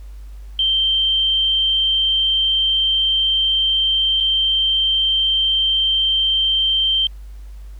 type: tone with dropouts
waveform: sine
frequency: 3136 Hz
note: G7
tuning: in tune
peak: -14 dBFS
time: 0.59-7.07 s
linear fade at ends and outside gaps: 2 ms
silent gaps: 4.203-4.207 s
effects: added 50 Hz sine -32 dBFS peak until 7.79 s + pink hiss -55 dBFS RMS until 7.79 s